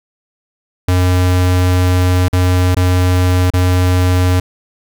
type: tone with dropouts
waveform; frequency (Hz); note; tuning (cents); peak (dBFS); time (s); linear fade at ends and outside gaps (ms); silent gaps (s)
square; 90.7; F#2; -34; -10; 0.88-4.4; 5; 2.284-2.329 / 2.748-2.766 / 3.504-3.536
effects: none